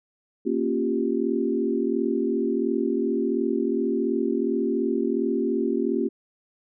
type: chord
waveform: sine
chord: G half-diminished seventh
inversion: first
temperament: equal with one note detuned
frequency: 233.1 / 274.6 / 349.2 / 392 Hz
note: Bb3 / Db4 / F4 / G4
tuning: 0 / -16 / 0 / 0 cents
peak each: -27 dBFS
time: 0.45-6.09 s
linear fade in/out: 20 ms
effects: none